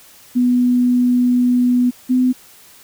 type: tone pair in turn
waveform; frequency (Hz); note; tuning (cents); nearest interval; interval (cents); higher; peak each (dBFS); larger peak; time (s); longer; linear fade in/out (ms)
sine; 246.9 / 253.3; B3 / B3; 0 / +44; unison; 44; second; -11; neither; 0.35-1.91 / 2.09-2.33; first; 20
effects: white hiss -45 dBFS RMS until 2.83 s